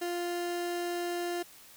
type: tone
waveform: 30% pulse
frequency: 349.2 Hz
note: F4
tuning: in tune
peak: -29 dBFS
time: 0.01-1.43 s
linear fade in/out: 10 ms
effects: white hiss -54 dBFS RMS until 1.76 s